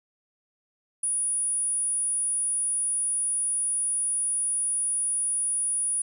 sine tone, 9730 Hz, D#9, 40 cents flat, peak -23 dBFS, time 1.03-6.02 s, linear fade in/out 5 ms, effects tanh soft clip ceiling -19 dBFS + 10-bit

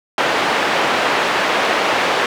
pink band-pass noise, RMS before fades -17 dBFS, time 0.18-2.26 s, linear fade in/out 2 ms, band 460 to 2800 Hz, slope 12 dB/octave, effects none

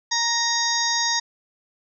harmonic tone with a mistuned harmonic, 932.3 Hz, A#5, in tune, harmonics 1 / 2 / 4 / 5 / 6 / 7, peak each -27 / -27 / -27 / -27 / -27 / -27 dBFS, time 0.11-1.2 s, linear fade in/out 10 ms, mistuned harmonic 5, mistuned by +68 cents, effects none

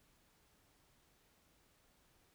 silence, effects pink hiss -72 dBFS RMS until 2.34 s

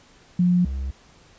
sine / triangle tone pair in turn, 178.1 / 66.71 Hz, F3 / C2, +34 / +34 cents, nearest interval octave + perfect fourth, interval 1700 cents, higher first, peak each -15 / -23 dBFS, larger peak first, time 0.39-0.65 / 0.65-0.91 s, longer neither, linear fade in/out 5 ms, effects pink hiss -53 dBFS RMS until 1.38 s + resampled to 16000 Hz

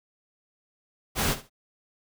pink noise with echo, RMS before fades -25 dBFS, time 1.15-1.36 s, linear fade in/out 50 ms, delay 69 ms, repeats 2, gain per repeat -15 dB, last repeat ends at 1.498 s, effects none

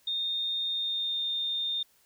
sine tone with pitch glide, 3661 to 3636 Hz, A#7 to A#7, -32 to -44 cents, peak -28 dBFS, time 0.07-1.83 s, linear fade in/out 5 ms, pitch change -12 cents, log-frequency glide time 0.69-1.23 s, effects white hiss -65 dBFS RMS until 2.05 s

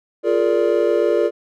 triangle chord, Bb dominant seventh, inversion second, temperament just, 349.6 / 419.5 / 466.2 / 582.7 Hz, F4 / Ab4 / Bb4 / D5, +2 / +17 / 0 / -14 cents, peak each -18 dBFS, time 0.23-1.31 s, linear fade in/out 50 ms, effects none

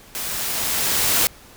white noise with level ramp, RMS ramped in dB -28 to -17 dBFS, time 0.15-1.27 s, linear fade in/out 0 ms, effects pink hiss -46 dBFS RMS until 1.56 s

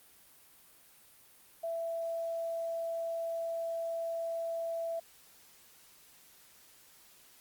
sine tone, 665 Hz, E5, 15 cents sharp, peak -33 dBFS, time 1.63-5 s, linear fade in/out 10 ms, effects white hiss -60 dBFS RMS until 7.4 s + Opus 32 kbps

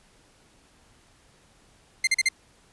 sawtooth tone bursts, 2093 Hz, C7, in tune, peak -15 dBFS, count 4, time 2.04-2.288 s, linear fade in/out 5 ms, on 32 ms, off 40 ms, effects pink hiss -59 dBFS RMS until 2.72 s + resampled to 24000 Hz

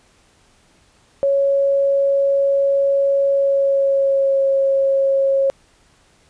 sine tone with pitch glide, 554.4 to 544.9 Hz, C#5 to C#5, 0 to -30 cents, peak -13 dBFS, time 1.23-5.5 s, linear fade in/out 0 ms, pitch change -30 cents, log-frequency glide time 3.32-4.43 s, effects pink hiss -55 dBFS RMS until 6.29 s + resampled to 22050 Hz

